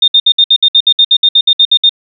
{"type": "tone bursts", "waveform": "sine", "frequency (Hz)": 3648, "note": "A#7", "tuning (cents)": -38, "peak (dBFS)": -3, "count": 16, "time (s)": [0.02, 1.894], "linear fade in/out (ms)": 5, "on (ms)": 59, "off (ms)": 62, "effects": []}